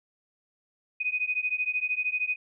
sine beating tone pair, 2489 / 2502 Hz, D#7 / D#7, 0 / +9 cents, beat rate 13 Hz, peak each -29 dBFS, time 1-2.36 s, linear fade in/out 10 ms, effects none

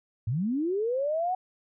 sine linear sweep, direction up, 98.9 to 754 Hz, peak -25 dBFS, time 0.27-1.35 s, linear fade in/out 5 ms, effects none

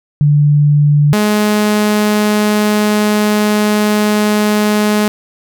sine / sawtooth tone pair in turn, 146.83 / 210.4 Hz, D3 / G#3, 0 / +23 cents, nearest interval tritone, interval 623 cents, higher second, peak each -6 dBFS, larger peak neither, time 0.21-1.13 / 1.13-5.08 s, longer second, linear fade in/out 0 ms, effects none

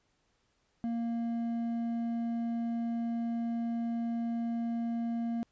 sine tone with hard clipping, 232.5 Hz, A#3, 4 cents flat, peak -32 dBFS, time 0.84-5.43 s, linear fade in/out 0 ms, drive 5 dB, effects pink hiss -74 dBFS RMS until 5.51 s + resampled to 16000 Hz

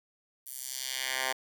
10% pulse tone with high-pass filter sweep, 130.81 Hz, C3, in tune, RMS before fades -35 dBFS, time 0.46-1.33 s, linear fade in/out 10 ms, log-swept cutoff 12000 to 1000 Hz, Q 1, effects none

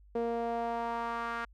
sawtooth tone with band-pass filter sweep, 233.1 Hz, A#3, in tune, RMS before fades -34 dBFS, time 0.15-1.45 s, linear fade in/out 5 ms, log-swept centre 490 to 1400 Hz, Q 2.6, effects added 50 Hz sine -55 dBFS peak until 1.53 s

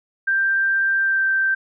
sine tone with pitch glide, 1577 to 1563.4 Hz, G6 to G6, +10 to -5 cents, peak -16 dBFS, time 0.27-1.55 s, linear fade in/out 10 ms, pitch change -15 cents, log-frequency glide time 1-1.24 s, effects none

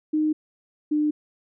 sine tone pair in turn, 307.7 / 300.7 Hz, D#4 / D4, -19 / +41 cents, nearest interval unison, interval 40 cents, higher first, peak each -19 / -19 dBFS, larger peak neither, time 0.13-0.33 / 0.91-1.11 s, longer neither, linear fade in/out 10 ms, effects none

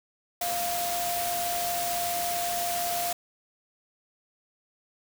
sine tone in noise, 698.5 Hz, F5, in tune, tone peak -29 dBFS, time 0.41-3.13 s, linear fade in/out 5 ms, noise white, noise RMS -32 dBFS, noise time 0.41-3.13 s, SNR 0 dB, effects none

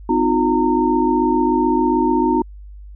sine tone cluster, 254.4 / 310.2 / 357.1 / 917 Hz, C4 / D#4 / F4 / A#5, -48 / -5 / +39 / -29 cents, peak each -19 dBFS, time 0.09-2.42 s, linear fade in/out 5 ms, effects added 50 Hz sine -34 dBFS peak until 2.95 s

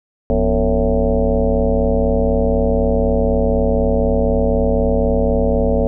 sine tone with frequency modulation, 241.9 Hz, B3, 36 cents flat, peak -12 dBFS, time 0.3-5.87 s, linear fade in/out 0 ms, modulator 104 Hz, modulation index 3.8, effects none

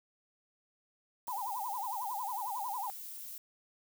violet noise, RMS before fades -45 dBFS, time 1.27-3.38 s, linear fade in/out 2 ms
sine tone with vibrato, 890 Hz, A5, 20 cents sharp, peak -35 dBFS, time 1.28-2.9 s, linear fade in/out 0 ms, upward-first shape sine, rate 11 Hz, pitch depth 230 cents each way
effects none

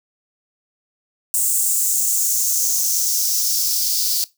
blue noise with high-pass filter sweep, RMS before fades -19 dBFS, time 1.34-4.24 s, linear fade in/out 0 ms, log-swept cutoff 8000 to 4700 Hz, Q 3.5, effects noise-tail reverb RT60 0.2 s tail -19 dB re dry

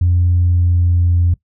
sine tone with pitch glide, 88 to 86.79 Hz, F2 to F2, +14 to -10 cents, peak -9 dBFS, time 0.01-1.34 s, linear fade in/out 5 ms, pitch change -24 cents, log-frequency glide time 0.33-1.22 s, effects noise-tail reverb RT60 0.1 s tail -20 dB re dry + tanh soft clip ceiling -6 dBFS

